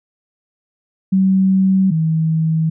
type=tone pair in turn; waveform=sine; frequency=190.5 / 160.19 Hz; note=G3 / E3; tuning=-49 / -49 cents; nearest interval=minor third; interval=300 cents; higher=first; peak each=-10 / -13 dBFS; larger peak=first; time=1.12-1.91 / 1.91-2.7 s; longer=neither; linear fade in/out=10 ms; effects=none